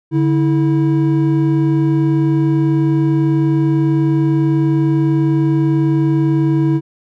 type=tone pair together; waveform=triangle; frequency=144.55 / 324.5 Hz; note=D3 / E4; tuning=-27 / -27 cents; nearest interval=octave + major second; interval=1400 cents; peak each=-12 dBFS; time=0.11-6.81 s; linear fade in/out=50 ms; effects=none